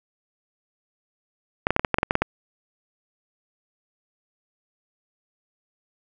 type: clicks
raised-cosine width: 0.5 ms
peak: -4 dBFS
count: 11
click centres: 1.669 / 1.706 / 1.764 / 1.795 / 1.848 / 1.943 / 1.985 / 2.031 / 2.109 / 2.154 / 2.22 s
effects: none